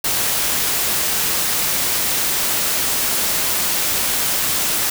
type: noise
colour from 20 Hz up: white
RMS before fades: -19 dBFS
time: 0.04-4.9 s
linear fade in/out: 5 ms
effects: none